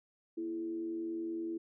sine tone with frequency modulation, 332.6 Hz, E4, 16 cents sharp, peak -35 dBFS, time 0.37-1.58 s, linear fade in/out 10 ms, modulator 89.7 Hz, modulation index 0.4, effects none

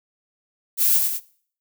violet noise with echo, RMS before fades -18 dBFS, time 0.77-1.01 s, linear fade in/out 50 ms, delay 97 ms, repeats 2, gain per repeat -4 dB, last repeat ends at 1.204 s, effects noise-tail reverb RT60 0.5 s tail -19 dB re dry

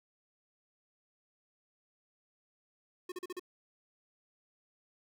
square tone bursts, 362.4 Hz, F#4, 36 cents flat, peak -39 dBFS, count 5, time 3.09-3.396 s, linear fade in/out 5 ms, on 30 ms, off 39 ms, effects none

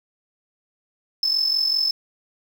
sine tone with amplitude modulation, 5250 Hz, E8, 8 cents flat, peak -14 dBFS, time 1.23-1.91 s, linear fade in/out 2 ms, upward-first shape sine, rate 45.1 Hz, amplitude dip 70%, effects tanh soft clip ceiling -13 dBFS + 7-bit

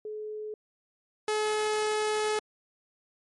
sine / sawtooth tone pair in turn, 427.2 / 427.2 Hz, G#4 / G#4, +49 / +49 cents, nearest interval unison, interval 0 cents, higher neither, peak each -34 / -22 dBFS, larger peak second, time 0.05-0.54 / 1.28-2.39 s, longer second, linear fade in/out 2 ms, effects MP3 48 kbps

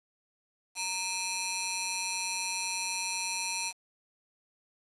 10% pulse ring-modulated tone, 1670 Hz, G#6, 9 cents sharp, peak -19 dBFS, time 0.75-3.73 s, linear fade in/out 50 ms, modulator 741 Hz, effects resampled to 24000 Hz + 8-bit

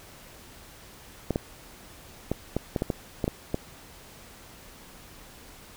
clicks, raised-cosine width 2 ms, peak -12 dBFS, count 10, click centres 1.307 / 1.359 / 2.316 / 2.566 / 2.762 / 2.821 / 2.902 / 3.242 / 3.279 / 3.544 s, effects pink hiss -49 dBFS RMS until 5.76 s

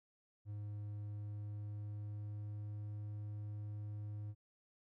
triangle tone with pitch glide, 103.83 to 104.55 Hz, G#2 to G#2, 0 to +12 cents, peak -40 dBFS, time 0.45-4.35 s, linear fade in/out 50 ms, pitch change +12 cents, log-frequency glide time 1.03-3.04 s, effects none

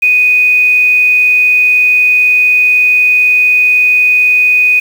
sine tone with quantisation, 2489 Hz, D#7, in tune, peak -5 dBFS, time 0.02-4.8 s, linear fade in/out 10 ms, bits 5, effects none

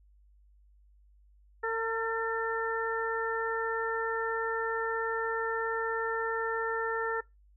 harmonic tone with a mistuned harmonic, 453.1 Hz, A#4, 49 cents flat, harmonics 1 / 2 / 3 / 4, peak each -32 / -36 / -35 / -35 dBFS, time 1.63-7.21 s, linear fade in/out 10 ms, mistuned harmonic 4, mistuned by -20 cents, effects noise-tail reverb RT60 0.2 s tail -23 dB re dry + added 50 Hz sine -58 dBFS peak until 7.56 s

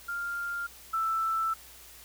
sine tone pair in turn, 1396.9 / 1325.4 Hz, F6 / E6, 0 / +9 cents, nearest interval minor second, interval 91 cents, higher first, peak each -31 / -26 dBFS, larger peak second, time 0.08-0.67 / 0.93-1.54 s, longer second, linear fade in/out 10 ms, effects added 60 Hz sine -59 dBFS peak until 2.04 s + white hiss -51 dBFS RMS until 2.04 s

